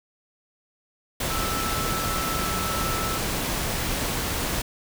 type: tone in noise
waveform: sine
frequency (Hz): 1318.5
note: E6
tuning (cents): 0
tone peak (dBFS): -30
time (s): 1.3-3.18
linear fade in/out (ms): 5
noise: pink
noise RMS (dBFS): -27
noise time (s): 1.2-4.62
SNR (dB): -6
effects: none